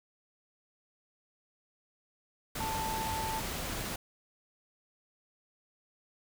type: tone in noise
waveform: sine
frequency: 885 Hz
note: A5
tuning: 10 cents sharp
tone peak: -34 dBFS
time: 2.6-3.4 s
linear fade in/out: 5 ms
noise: pink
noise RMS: -37 dBFS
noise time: 2.55-3.96 s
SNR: 0 dB
effects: none